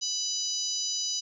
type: harmonic tone with a mistuned harmonic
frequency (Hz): 988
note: B5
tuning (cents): 0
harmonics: 3 / 4 / 5 / 6 / 7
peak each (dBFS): -40 / -37 / -32 / -32 / -39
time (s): 0.01-1.21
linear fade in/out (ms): 20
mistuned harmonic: 6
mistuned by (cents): +25
effects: none